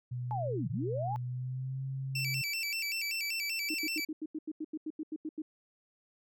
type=tone with pitch glide; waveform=sine; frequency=123.47 to 133.87 Hz; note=B2 to C3; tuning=0 to +40 cents; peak=-34 dBFS; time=0.11-2.42 s; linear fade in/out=10 ms; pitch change=+140 cents; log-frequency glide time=1.22-1.83 s
type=linear two-way sweep; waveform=sine; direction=down then up; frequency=880 to 100.8 to 880 Hz; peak=-33 dBFS; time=0.31-1.16 s; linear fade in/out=0 ms; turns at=0.7 s
type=tone with vibrato; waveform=25% pulse; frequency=2489 Hz; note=D#7; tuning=in tune; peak=-29 dBFS; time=2.15-4.05 s; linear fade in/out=5 ms; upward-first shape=square; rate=5.2 Hz; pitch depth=130 cents each way
type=tone bursts; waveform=sine; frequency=311.1 Hz; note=D#4; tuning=in tune; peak=-34 dBFS; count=14; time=3.7-5.42 s; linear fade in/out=5 ms; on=43 ms; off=86 ms
effects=none